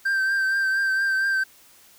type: tone with vibrato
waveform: triangle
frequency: 1568 Hz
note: G6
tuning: in tune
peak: -18 dBFS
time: 0.05-1.44 s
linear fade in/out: 10 ms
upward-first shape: triangle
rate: 4.3 Hz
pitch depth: 33 cents each way
effects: white hiss -53 dBFS RMS until 1.98 s